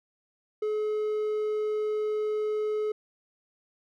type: tone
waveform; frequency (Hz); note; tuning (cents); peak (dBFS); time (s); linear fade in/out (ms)
triangle; 426.5; G#4; +46; -24; 0.62-2.92; 5
effects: none